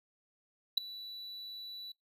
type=tone with ADSR envelope; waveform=triangle; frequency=3951 Hz; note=B7; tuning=in tune; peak=-19 dBFS; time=0.77-1.92 s; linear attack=8 ms; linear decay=4 ms; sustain=-22 dB; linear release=5 ms; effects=noise-tail reverb RT60 0.2 s tail -25 dB re dry